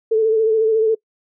sine tone with vibrato, 441.6 Hz, A4, 6 cents sharp, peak -12 dBFS, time 0.11-0.95 s, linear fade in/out 10 ms, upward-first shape sine, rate 14 Hz, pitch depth 36 cents each way, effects noise-tail reverb RT60 0.1 s tail -23 dB re dry

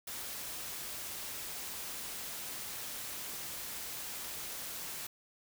white noise, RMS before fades -42 dBFS, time 0.07-5.07 s, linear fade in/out 5 ms, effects none

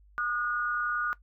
sine tone pair together, 1218 / 1448.5 Hz, D#6 / F#6, -37 / -37 cents, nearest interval minor third, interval 300 cents, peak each -32 / -29 dBFS, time 0.18-1.13 s, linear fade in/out 0 ms, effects noise-tail reverb RT60 0.1 s tail -17 dB re dry + added 50 Hz sine -55 dBFS peak until 1.22 s

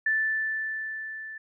sine tone with level ramp, 1759 Hz, A6, 1 cent flat, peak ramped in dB -21 to -37 dBFS, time 0.06-1.38 s, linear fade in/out 5 ms, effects none

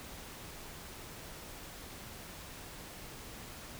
silence, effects pink hiss -48 dBFS RMS until 3.79 s

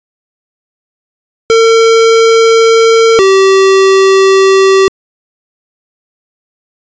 square tone pair in turn, 453.1 / 385.8 Hz, A#4 / G4, -49 / -28 cents, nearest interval minor third, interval 279 cents, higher first, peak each -4 dBFS, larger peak neither, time 1.5-3.19 / 3.19-4.88 s, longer neither, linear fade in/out 0 ms, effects resampled to 16000 Hz

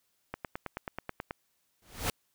click train, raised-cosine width 0.5 ms, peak -20 dBFS, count 10, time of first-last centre 0.34-1.309 s, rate 9.29 Hz
pink noise with exponential growth, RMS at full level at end -27 dBFS, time 1.82-2.1 s, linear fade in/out 2 ms, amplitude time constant 60 ms
effects white hiss -75 dBFS RMS until 2.34 s

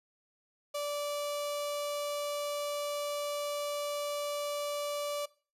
sawtooth tone with notch filter, 582 Hz, D5, 16 cents flat, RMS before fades -35 dBFS, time 0.74-5.26 s, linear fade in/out 10 ms, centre 1800 Hz, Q 1.8, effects noise-tail reverb RT60 0.4 s tail -21 dB re dry + resampled to 32000 Hz

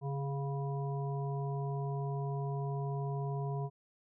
harmonic tone with a mistuned harmonic, 139.9 Hz, C#3, 16 cents sharp, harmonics 1 / 3 / 5 / 7, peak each -34 / -42 / -45 / -46 dBFS, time 0.01-3.7 s, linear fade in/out 50 ms, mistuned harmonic 3, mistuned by -27 cents, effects none

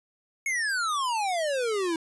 square exponential sweep, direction down, 2217 to 318.1 Hz, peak -26 dBFS, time 0.46-1.96 s, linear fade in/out 2 ms, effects resampled to 24000 Hz

